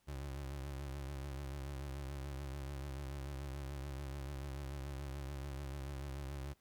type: tone with vibrato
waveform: 30% pulse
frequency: 69 Hz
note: C#2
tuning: 7 cents flat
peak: -39 dBFS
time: 0.07-6.54 s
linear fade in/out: 20 ms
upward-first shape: triangle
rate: 6.9 Hz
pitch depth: 95 cents each way
effects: pink hiss -75 dBFS RMS until 6.6 s